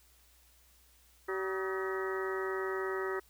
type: harmonic tone with a mistuned harmonic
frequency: 190.7 Hz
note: G3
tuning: 47 cents flat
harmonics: 2 / 3 / 4 / 5 / 6 / 7 / 8 / 9 / 10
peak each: -34 / -47 / -49 / -45 / -50 / -41 / -47 / -48 / -42 dBFS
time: 1.28-3.2 s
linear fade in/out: 10 ms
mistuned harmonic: 7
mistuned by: -84 cents
effects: added 60 Hz sine -65 dBFS peak until 3.29 s + white hiss -65 dBFS RMS until 3.29 s